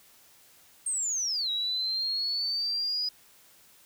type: linear two-way sweep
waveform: sine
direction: down then up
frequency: 8660 to 3837 to 4964 Hz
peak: -27 dBFS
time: 0.86-3.09 s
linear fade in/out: 5 ms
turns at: 1.5 s
effects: white hiss -58 dBFS RMS until 3.85 s